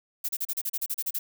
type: noise bursts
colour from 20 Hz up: violet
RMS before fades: -29 dBFS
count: 12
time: 0.24-1.19 s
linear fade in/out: 10 ms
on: 48 ms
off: 34 ms
effects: none